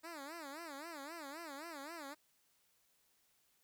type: tone with vibrato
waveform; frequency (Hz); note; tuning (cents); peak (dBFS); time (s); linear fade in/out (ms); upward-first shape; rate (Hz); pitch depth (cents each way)
10% pulse; 305.7; D#4; -30; -38; 0.03-2.15; 20; sine; 3.8; 200
effects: white hiss -75 dBFS RMS until 3.63 s